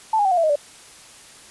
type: tone with pitch steps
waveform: sine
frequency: 880 / 821.1 / 766.1 / 714.8 / 666.9 / 622.3 / 580.6 Hz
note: A5 / G#5 / G5 / F5 / E5 / D#5 / D5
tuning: 0 / -20 / -40 / +40 / +20 / 0 / -20 cents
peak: -15 dBFS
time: 0.13-0.557 s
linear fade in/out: 5 ms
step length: 61 ms
effects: white hiss -45 dBFS RMS until 1.5 s + resampled to 24000 Hz